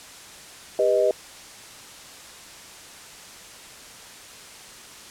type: chord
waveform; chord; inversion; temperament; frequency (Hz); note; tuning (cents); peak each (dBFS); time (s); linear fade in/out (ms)
sine; G augmented; none; equal with one note detuned; 399.3 / 493.9 / 622.3; G4 / B4 / D#5; +32 / 0 / 0; -23 / -22 / -20; 0.79-1.11; 2
effects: white hiss -43 dBFS RMS until 5.1 s + low-pass 9000 Hz 12 dB/octave